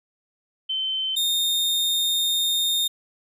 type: tone pair in turn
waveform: sine / 40% pulse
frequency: 3081 / 3664 Hz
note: G7 / A#7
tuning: -31 / -31 cents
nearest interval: minor third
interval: 300 cents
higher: second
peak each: -23 / -19 dBFS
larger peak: second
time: 0.69-1.16 / 1.16-2.88 s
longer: second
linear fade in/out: 10 ms
effects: none